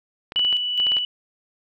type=clicks; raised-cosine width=0.3 ms; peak=-17 dBFS; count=9; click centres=0.321 / 0.36 / 0.394 / 0.449 / 0.527 / 0.8 / 0.868 / 0.919 / 0.968 s
type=tone with tremolo; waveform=sine; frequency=2960 Hz; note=F#7; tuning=in tune; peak=-17 dBFS; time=0.36-1.05 s; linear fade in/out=2 ms; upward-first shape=square; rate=2.4 Hz; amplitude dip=45%
effects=none